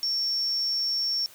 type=tone; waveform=sine; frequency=5470 Hz; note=F8; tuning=37 cents flat; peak=-24 dBFS; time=0.03-1.26 s; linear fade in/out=0 ms; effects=white hiss -51 dBFS RMS until 1.34 s